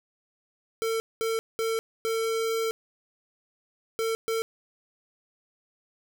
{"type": "tone bursts at uneven times", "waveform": "square", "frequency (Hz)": 450.6, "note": "A4", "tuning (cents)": 41, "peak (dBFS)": -26, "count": 6, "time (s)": [[0.82, 1], [1.21, 1.39], [1.59, 1.79], [2.05, 2.71], [3.99, 4.15], [4.28, 4.42]], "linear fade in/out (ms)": 0, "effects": []}